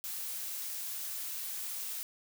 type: noise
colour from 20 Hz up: blue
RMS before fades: -39 dBFS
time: 0.04-2.03 s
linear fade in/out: 0 ms
effects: none